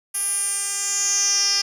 10% pulse tone with band-pass filter sweep, 399.4 Hz, G4, 32 cents sharp, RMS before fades -22 dBFS, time 0.14-1.62 s, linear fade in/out 10 ms, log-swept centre 11000 to 5000 Hz, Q 6.5, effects none

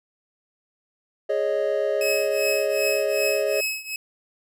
triangle chord, Ab suspended fourth, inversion none, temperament equal, 415.3 / 554.4 / 622.3 Hz, Ab4 / Db5 / Eb5, 0 / 0 / 0 cents, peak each -24 / -23 / -23 dBFS, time 1.29-3.61 s, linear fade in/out 10 ms
sawtooth tone with tremolo, 2569 Hz, E7, 45 cents flat, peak -19 dBFS, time 2.01-3.96 s, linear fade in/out 2 ms, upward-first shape triangle, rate 2.6 Hz, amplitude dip 90%
effects none

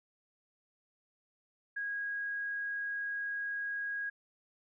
sine tone, 1644 Hz, G#6, 18 cents flat, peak -34 dBFS, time 1.76-4.1 s, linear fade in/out 10 ms, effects none

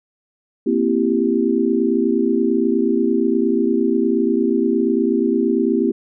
sine chord, C dominant seventh, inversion third, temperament equal with one note detuned, 233.1 / 261.6 / 333.3 / 392 Hz, Bb3 / C4 / E4 / G4, 0 / 0 / +19 / 0 cents, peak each -20 dBFS, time 0.66-5.92 s, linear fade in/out 10 ms, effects none

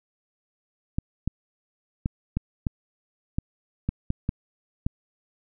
clicks, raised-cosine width 5 ms, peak -12 dBFS, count 10, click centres 0.985 / 1.276 / 2.059 / 2.37 / 2.668 / 3.385 / 3.89 / 4.104 / 4.291 / 4.865 s, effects none

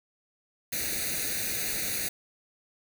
white noise with comb filter, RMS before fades -31 dBFS, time 0.72-2.09 s, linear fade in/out 10 ms, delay 0.47 ms, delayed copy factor +0.9, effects none

